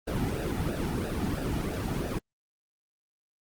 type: noise with flanger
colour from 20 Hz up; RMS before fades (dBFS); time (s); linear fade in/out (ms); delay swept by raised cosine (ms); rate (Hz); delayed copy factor
brown; -30; 0.07-2.19; 10; 0.92 to 1.92; 3; -0.85
effects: Opus 24 kbps